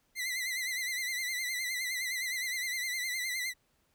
sawtooth tone with vibrato, 2031 Hz, B6, 48 cents sharp, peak -29 dBFS, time 0.15-3.54 s, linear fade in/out 50 ms, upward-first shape sine, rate 9.7 Hz, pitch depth 70 cents each way, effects pink hiss -73 dBFS RMS until 3.94 s

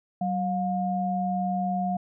sine tone pair together, 188.8 / 712.8 Hz, F#3 / F5, +35 / +35 cents, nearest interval octave + major seventh, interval 2300 cents, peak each -27 dBFS, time 0.21-1.97 s, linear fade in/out 5 ms, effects none

